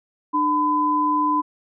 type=tone pair together; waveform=sine; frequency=300 / 1008.2 Hz; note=D4 / B5; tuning=+37 / +35 cents; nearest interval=octave + major sixth; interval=2098 cents; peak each=-23 / -18 dBFS; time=0.33-1.42 s; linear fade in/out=20 ms; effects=none